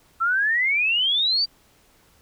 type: exponential sweep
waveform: sine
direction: up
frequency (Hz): 1317 to 4735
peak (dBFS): -18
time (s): 0.2-1.46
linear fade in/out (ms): 20
effects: pink hiss -58 dBFS RMS until 2.21 s